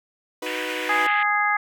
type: chord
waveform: sawtooth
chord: B major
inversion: first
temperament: equal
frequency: 311.1 / 370 / 493.9 Hz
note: D#4 / F#4 / B4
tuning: 0 / 0 / 0 cents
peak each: -30 / -31 / -27 dBFS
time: 0.42-1.07 s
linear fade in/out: 5 ms
type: band-pass noise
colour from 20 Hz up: pink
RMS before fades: -31 dBFS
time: 0.46-1.23 s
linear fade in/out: 2 ms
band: 1600 to 3100 Hz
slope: 48 dB/octave
type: harmonic tone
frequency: 415.3 Hz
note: G#4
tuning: in tune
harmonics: 2 / 3 / 4 / 5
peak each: -24 / -24 / -24 / -24 dBFS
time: 0.89-1.57 s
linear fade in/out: 5 ms
effects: none